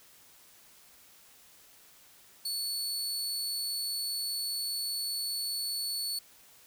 sawtooth tone, 4435 Hz, C#8, in tune, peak -29 dBFS, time 2.45-6.19 s, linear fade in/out 5 ms, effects white hiss -58 dBFS RMS until 6.66 s

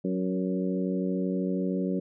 harmonic tone with a mistuned harmonic, 92.9 Hz, F#2, 7 cents sharp, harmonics 2 / 3 / 4 / 5 / 6, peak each -28 / -32 / -34 / -36 / -38 dBFS, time 0.04-2 s, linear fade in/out 10 ms, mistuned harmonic 5, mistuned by +18 cents, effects none

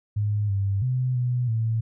sine tone with pitch steps, 104.2 / 98.7 / 127.4 / 123.7 / 112.6 Hz, G#2 / G2 / C3 / B2 / A2, +6 / +12 / -46 / +3 / +40 cents, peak -21 dBFS, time 0.16-1.81 s, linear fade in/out 10 ms, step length 330 ms, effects none

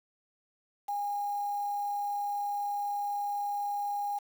sine tone with quantisation, 816 Hz, G#5, 31 cents flat, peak -30 dBFS, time 0.88-4.19 s, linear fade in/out 10 ms, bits 8, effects none

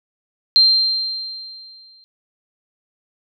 sine tone with exponential decay, 4160 Hz, C8, 11 cents flat, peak -7 dBFS, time 0.56-2.04 s, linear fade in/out 0 ms, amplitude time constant 320 ms, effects none

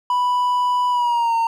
triangle tone with pitch glide, 987.8 to 916.3 Hz, B5 to A#5, 0 to -30 cents, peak -14 dBFS, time 0.1-1.47 s, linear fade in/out 2 ms, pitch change -130 cents, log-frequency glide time 0.9-1.35 s, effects none

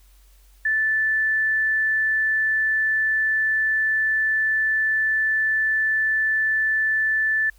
sine tone, 1755 Hz, A6, 5 cents flat, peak -18 dBFS, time 0.65-7.5 s, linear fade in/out 5 ms, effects added 47 Hz sine -50 dBFS peak until 7.58 s + white hiss -60 dBFS RMS until 7.58 s

